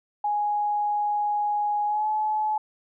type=tone with pitch glide; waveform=sine; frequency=831 to 856.8 Hz; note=G#5 to A5; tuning=+1 to -46 cents; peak=-22 dBFS; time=0.24-2.58 s; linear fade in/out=5 ms; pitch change=+53 cents; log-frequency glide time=1.86-2.07 s; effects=none